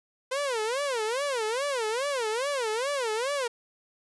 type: tone with vibrato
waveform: sawtooth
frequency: 498.3 Hz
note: B4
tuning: 15 cents sharp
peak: -23 dBFS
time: 0.31-3.48 s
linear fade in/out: 10 ms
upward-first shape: sine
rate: 2.4 Hz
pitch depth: 260 cents each way
effects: resampled to 24000 Hz